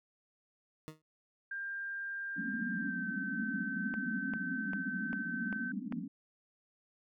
20% pulse tone with exponential decay, 156.2 Hz, D#3, 7 cents sharp, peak -35 dBFS, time 0.88-1.02 s, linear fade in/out 0 ms, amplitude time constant 29 ms
sine tone with pitch glide, 1595 to 1540.7 Hz, G6 to G6, +30 to -30 cents, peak -37 dBFS, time 1.51-5.72 s, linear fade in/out 5 ms, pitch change -60 cents, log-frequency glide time 2.7-3.07 s
pink band-pass noise, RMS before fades -39 dBFS, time 2.36-6.08 s, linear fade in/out 10 ms, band 180 to 280 Hz, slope 96 dB/octave
click train, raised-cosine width 0.5 ms, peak -28 dBFS, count 6, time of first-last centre 3.94-5.924 s, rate 2.52 Hz
effects none

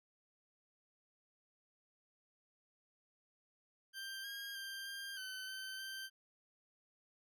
20% pulse tone with pitch steps, 1576 / 1620 / 1583 / 1595 / 1523 / 1540 / 1559 Hz, G6 / G#6 / G6 / G6 / F#6 / G6 / G6, +9 / -43 / +17 / +30 / +50 / -31 / -10 cents, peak -39 dBFS, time 3.93-6.1 s, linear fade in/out 50 ms, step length 310 ms, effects none

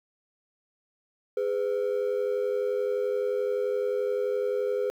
triangle ring-modulated tone, 458.3 Hz, A#4, 29 cents flat, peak -19 dBFS, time 1.37-4.9 s, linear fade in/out 0 ms, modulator 45.8 Hz, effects tanh soft clip ceiling -18 dBFS + 10-bit

